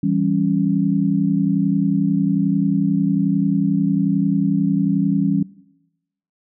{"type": "chord", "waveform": "sine", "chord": "C# diminished", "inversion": "first", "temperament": "equal", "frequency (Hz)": [164.81, 196, 277.2], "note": ["E3", "G3", "C#4"], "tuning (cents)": [0, 0, 0], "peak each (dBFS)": [-21, -19, -20], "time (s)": [0.03, 5.43], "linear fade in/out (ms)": 5, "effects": ["noise-tail reverb RT60 0.9 s tail -20 dB re dry"]}